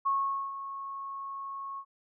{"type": "tone with ADSR envelope", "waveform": "sine", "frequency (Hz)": 1097, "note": "C#6", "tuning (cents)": -18, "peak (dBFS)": -24, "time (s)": [0.05, 1.85], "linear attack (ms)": 17, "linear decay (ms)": 450, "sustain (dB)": -12, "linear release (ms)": 67, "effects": []}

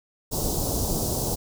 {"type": "band-stop noise", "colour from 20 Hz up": "pink", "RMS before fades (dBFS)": -26, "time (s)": [0.31, 1.36], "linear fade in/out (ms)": 20, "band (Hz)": [810, 4900], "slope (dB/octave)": 24, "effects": []}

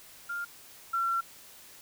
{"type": "tone pair in turn", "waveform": "sine", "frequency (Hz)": [1400, 1359.4], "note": ["F6", "F6"], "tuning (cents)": [4, -47], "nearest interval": "minor second", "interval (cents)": 51, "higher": "first", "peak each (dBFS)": [-32, -26], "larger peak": "second", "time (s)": [[0.29, 0.45], [0.93, 1.21]], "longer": "second", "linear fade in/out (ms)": 10, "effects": ["white hiss -52 dBFS RMS until 1.81 s"]}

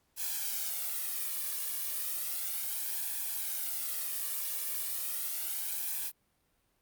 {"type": "noise with flanger", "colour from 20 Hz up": "blue", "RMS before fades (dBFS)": -35, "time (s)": [0.16, 6.12], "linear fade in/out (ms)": 50, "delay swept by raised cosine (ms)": [1.2, 1.75], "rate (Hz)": 0.34, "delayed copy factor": 0.65, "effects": ["pink hiss -74 dBFS RMS until 6.81 s", "Opus 48 kbps"]}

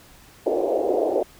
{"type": "band-pass noise", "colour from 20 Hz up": "pink", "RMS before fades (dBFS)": -22, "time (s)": [0.46, 1.23], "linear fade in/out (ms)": 5, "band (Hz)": [330, 710], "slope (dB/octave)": 48, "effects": ["pink hiss -50 dBFS RMS until 1.39 s"]}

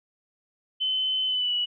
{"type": "tone with pitch glide", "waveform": "sine", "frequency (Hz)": [3048, 2941], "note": ["G7", "F#7"], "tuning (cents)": [-49, -11], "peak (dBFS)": -23, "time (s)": [0.8, 1.66], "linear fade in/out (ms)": 20, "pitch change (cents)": -62, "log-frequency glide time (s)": [1.26, 1.54], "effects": []}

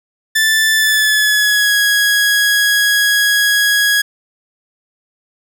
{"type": "tone with pitch glide", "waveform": "sawtooth", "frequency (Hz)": [1760, 1661.2], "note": ["A6", "G#6"], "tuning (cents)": [0, 0], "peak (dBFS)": -7, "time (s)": [0.35, 4.02], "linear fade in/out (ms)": 10, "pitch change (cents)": -100, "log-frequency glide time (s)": [0.75, 1.74], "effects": []}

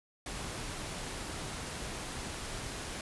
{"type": "noise", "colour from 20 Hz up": "pink", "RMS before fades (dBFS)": -40, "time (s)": [0.26, 3.01], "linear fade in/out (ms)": 2, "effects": ["resampled to 24000 Hz"]}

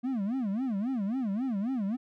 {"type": "tone with vibrato", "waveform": "triangle", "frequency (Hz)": 228.2, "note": "A#3", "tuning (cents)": -37, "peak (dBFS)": -26, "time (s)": [0.03, 1.97], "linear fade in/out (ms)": 20, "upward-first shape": "sine", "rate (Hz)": 3.7, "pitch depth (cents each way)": 290, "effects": []}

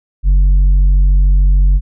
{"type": "tone with tanh clipping", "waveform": "sine", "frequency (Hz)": 46.84, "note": "F#1", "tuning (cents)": 22, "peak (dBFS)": -7, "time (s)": [0.23, 1.81], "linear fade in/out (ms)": 50, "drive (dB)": 4, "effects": []}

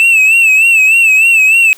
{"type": "tone with vibrato", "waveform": "triangle", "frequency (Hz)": 2637, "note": "E7", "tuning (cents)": 0, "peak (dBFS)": -3, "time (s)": [0, 1.73], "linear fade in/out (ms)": 0, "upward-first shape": "sine", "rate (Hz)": 3.3, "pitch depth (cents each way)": 73, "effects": ["white hiss -39 dBFS RMS until 1.77 s", "high-pass 200 Hz 12 dB/octave"]}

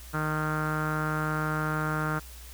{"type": "tone with low-pass filter", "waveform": "sawtooth", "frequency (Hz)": 154.3, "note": "D#3", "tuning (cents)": -14, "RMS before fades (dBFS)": -29, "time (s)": [0.13, 2.2], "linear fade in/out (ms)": 20, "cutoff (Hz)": 1400, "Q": 6.4, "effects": ["added 60 Hz sine -44 dBFS peak until 2.53 s", "white hiss -49 dBFS RMS until 2.53 s"]}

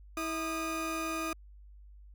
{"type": "tone pair together", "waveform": "30% pulse", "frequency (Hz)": [324.6, 1227], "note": ["E4", "D#6"], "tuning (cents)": [-27, -25], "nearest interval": "octave + major seventh", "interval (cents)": 2302, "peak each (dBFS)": [-33, -33], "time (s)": [0.17, 1.33], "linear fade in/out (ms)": 2, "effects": ["added 50 Hz sine -50 dBFS peak until 2.14 s"]}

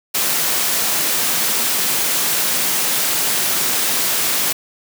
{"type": "high-pass noise", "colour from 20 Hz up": "white", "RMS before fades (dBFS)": -18, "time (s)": [0.14, 4.53], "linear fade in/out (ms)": 10, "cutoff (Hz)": 130, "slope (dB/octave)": 24, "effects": []}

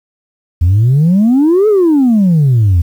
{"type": "exponential two-way sweep", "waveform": "sine", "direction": "up then down", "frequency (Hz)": [81.1, 440, 81.1], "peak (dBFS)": -4, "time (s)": [0.61, 2.82], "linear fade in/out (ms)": 10, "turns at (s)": 1.68, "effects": ["tanh soft clip ceiling -4 dBFS", "7-bit"]}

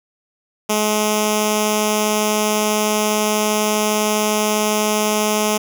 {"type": "tone with notch filter", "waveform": "5% pulse", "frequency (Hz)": 212.4, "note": "G#3", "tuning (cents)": 39, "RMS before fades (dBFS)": -18, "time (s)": [0.69, 5.58], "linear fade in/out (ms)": 10, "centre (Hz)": 1700, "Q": 0.74, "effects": []}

